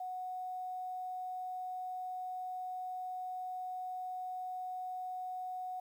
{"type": "tone", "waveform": "sine", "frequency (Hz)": 737, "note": "F#5", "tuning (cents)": -7, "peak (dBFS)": -38, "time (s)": [0, 5.8], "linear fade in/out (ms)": 5, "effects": ["11-bit"]}